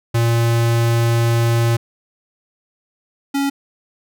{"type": "tone pair in turn", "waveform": "square", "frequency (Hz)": [116.54, 278.3], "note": ["A#2", "C#4"], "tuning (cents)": [0, 7], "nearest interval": "octave + minor third", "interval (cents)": 1507, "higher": "second", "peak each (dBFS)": [-14, -17], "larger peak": "first", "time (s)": [[0.14, 1.77], [3.34, 3.5]], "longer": "first", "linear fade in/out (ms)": 10, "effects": []}